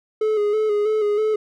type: tone with vibrato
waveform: triangle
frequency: 423.6 Hz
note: G#4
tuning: 34 cents sharp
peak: -15 dBFS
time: 0.21-1.36 s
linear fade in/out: 5 ms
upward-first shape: square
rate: 3.1 Hz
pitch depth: 36 cents each way
effects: none